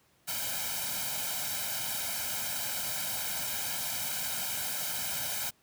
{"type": "noise with comb filter", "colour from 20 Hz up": "white", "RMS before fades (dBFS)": -34, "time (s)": [0.27, 5.51], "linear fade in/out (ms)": 20, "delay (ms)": 1.3, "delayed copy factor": 0.9, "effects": ["pink hiss -67 dBFS RMS until 5.62 s", "high-pass 80 Hz 12 dB/octave"]}